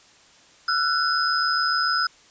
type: tone cluster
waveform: sine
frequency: 1333 / 1480 / 5040 Hz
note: E6 / F#6 / D#8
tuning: +19 / 0 / +21 cents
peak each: -24 dBFS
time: 0.68-2.07 s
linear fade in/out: 5 ms
effects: white hiss -53 dBFS RMS until 2.3 s + resampled to 16000 Hz